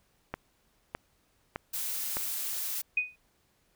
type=click train; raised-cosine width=0.5 ms; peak=-18 dBFS; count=4; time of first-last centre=0.34-2.169 s; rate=1.64 Hz
type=noise; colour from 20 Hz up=blue; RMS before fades=-34 dBFS; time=1.73-2.82 s; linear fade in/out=10 ms
type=tone with exponential decay; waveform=sine; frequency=2489 Hz; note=D#7; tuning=in tune; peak=-21 dBFS; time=2.97-3.16 s; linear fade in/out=5 ms; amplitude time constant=40 ms
effects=pink hiss -70 dBFS RMS until 3.75 s